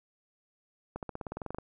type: accelerating click train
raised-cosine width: 1 ms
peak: -23 dBFS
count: 13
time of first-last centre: 0.96-1.585 s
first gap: 68 ms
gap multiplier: 0.95
effects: none